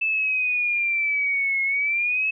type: exponential two-way sweep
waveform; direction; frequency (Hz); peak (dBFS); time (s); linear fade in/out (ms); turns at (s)
sine; down then up; 2637 to 2161 to 2607; -20; 0.01-2.31; 10; 1.63
effects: none